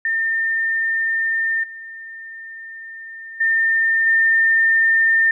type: tone with level steps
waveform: sine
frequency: 1808 Hz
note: A6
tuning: 47 cents sharp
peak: -17 / -32 / -14 / -12 dBFS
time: 0.05-5.31 s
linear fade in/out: 2 ms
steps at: 1.63 / 3.4 / 4.06 s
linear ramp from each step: 10 ms
effects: none